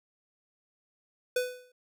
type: tone with exponential decay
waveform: square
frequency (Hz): 498.6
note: B4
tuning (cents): +16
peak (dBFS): -24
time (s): 1.36-1.72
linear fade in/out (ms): 5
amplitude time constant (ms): 78
effects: none